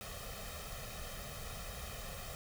pink noise with comb filter, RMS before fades -45 dBFS, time 0.01-2.35 s, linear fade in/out 0 ms, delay 1.6 ms, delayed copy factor +0.8, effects none

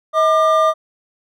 triangle tone pair together, 636 / 1200.6 Hz, D#5 / D6, +38 / +38 cents, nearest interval major seventh, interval 1100 cents, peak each -12 dBFS, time 0.13-0.74 s, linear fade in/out 50 ms, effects none

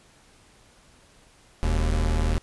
square tone pair together, 40.65 / 77.78 Hz, E1 / D#2, -23 / 0 cents, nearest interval major seventh, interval 1123 cents, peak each -23 / -26 dBFS, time 1.63-2.38 s, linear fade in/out 0 ms, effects pink hiss -56 dBFS RMS until 2.42 s + resampled to 24000 Hz

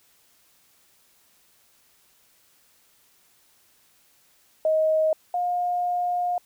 sine tone pair in turn, 629 / 711.7 Hz, D#5 / F5, +19 / +33 cents, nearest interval major second, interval 214 cents, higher second, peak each -18 / -22 dBFS, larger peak first, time 4.65-5.13 / 5.34-6.38 s, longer second, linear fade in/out 2 ms, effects white hiss -61 dBFS RMS until 6.45 s

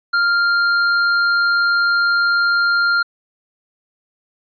sine tone with tanh clipping, 1396.9 Hz, F6, in tune, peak -15 dBFS, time 0.13-3.03 s, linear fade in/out 10 ms, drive 15 dB, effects resampled to 11025 Hz

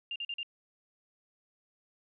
sine tone bursts, 2798 Hz, F7, 3 cents sharp, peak -34 dBFS, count 4, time 0.11-0.431 s, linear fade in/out 2 ms, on 48 ms, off 43 ms, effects none

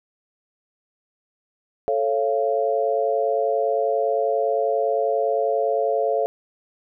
sine chord, A augmented, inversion none, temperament just, 440 / 550 / 687.5 Hz, A4 / C#5 / E#5, 0 / -14 / -27 cents, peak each -23 dBFS, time 1.88-6.26 s, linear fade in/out 0 ms, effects none

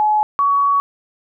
sine tone pair in turn, 850 / 1126.1 Hz, G#5 / C#6, +40 / +27 cents, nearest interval perfect fourth, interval 487 cents, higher second, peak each -12 dBFS, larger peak neither, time 0-0.23 / 0.39-0.8 s, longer second, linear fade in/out 0 ms, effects none

